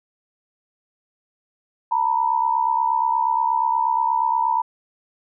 sine tone pair together, 904.6 / 973 Hz, A5 / B5, +48 / -26 cents, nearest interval minor second, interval 126 cents, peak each -20 / -20 dBFS, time 1.91-4.62 s, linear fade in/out 10 ms, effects none

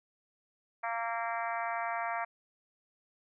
harmonic tone with a mistuned harmonic, 231 Hz, A#3, 16 cents flat, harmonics 3 / 4 / 5 / 6 / 7 / 8 / 9 / 10, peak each -36 / -38 / -40 / -42 / -43 / -44 / -45 / -46 dBFS, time 0.83-2.25 s, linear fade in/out 10 ms, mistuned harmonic 6, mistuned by -23 cents, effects none

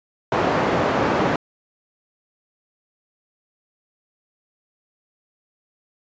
white band-pass noise, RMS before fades -20 dBFS, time 0.32-1.36 s, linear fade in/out 2 ms, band 120 to 900 Hz, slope 12 dB/octave, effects resampled to 16000 Hz

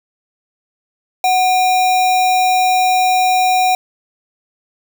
sine tone with sample-and-hold, 740 Hz, F#5, in tune, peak -10 dBFS, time 1.24-3.75 s, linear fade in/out 2 ms, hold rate 3150 Hz, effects none

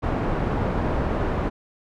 pink low-pass noise, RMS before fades -24 dBFS, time 0.02-1.5 s, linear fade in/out 20 ms, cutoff 1100 Hz, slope 12 dB/octave, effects none

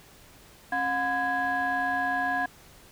sine tone cluster, 271.8 / 723 / 1015 / 1658 Hz, C#4 / F#5 / B5 / G#6, -34 / -40 / +47 / -3 cents, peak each -35 / -27 / -33 / -27 dBFS, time 0.72-2.46 s, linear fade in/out 5 ms, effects tanh soft clip ceiling -19 dBFS + pink hiss -53 dBFS RMS until 2.91 s

